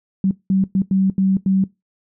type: tone bursts at uneven times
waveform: sine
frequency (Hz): 191.5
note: G3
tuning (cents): -40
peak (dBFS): -13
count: 6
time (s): 0.24-0.31 / 0.5-0.64 / 0.75-0.82 / 0.91-1.1 / 1.18-1.37 / 1.46-1.64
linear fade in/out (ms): 2
effects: noise-tail reverb RT60 0.2 s tail -20 dB re dry